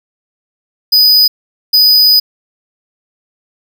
square tone bursts at uneven times, 4978 Hz, D#8, in tune, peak -5 dBFS, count 2, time 0.92-1.28 / 1.73-2.2 s, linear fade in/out 10 ms, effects none

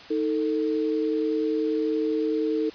sine tone pair together, 314.4 / 444.6 Hz, D#4 / A4, +18 / +18 cents, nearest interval tritone, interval 600 cents, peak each -25 dBFS, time 0.1-2.7 s, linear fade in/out 10 ms, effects white hiss -44 dBFS RMS until 2.74 s + resampled to 11025 Hz

